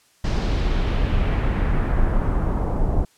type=noise with low-pass filter sweep; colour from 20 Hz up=brown; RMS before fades=-20 dBFS; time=0.24-3.05 s; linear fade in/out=5 ms; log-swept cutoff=5600 to 720 Hz; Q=1.4; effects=white hiss -58 dBFS RMS until 3.17 s + low-pass 10000 Hz 12 dB/octave